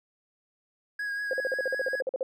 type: tone with vibrato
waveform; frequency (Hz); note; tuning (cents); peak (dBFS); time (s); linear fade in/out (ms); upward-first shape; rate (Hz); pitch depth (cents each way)
triangle; 1650; G#6; -12; -28; 0.99-2.01; 5; triangle; 5.4; 29
type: tone bursts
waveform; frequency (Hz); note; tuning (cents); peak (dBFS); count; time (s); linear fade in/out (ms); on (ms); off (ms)
sine; 523.3; C5; 0; -25; 14; 1.31-2.23; 2; 23; 46
effects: none